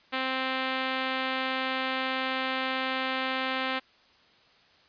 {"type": "tone", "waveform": "5% pulse", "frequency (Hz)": 261.6, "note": "C4", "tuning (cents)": 0, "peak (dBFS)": -16, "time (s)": [0.12, 3.8], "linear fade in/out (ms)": 20, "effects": ["white hiss -60 dBFS RMS until 4.88 s", "resampled to 11025 Hz"]}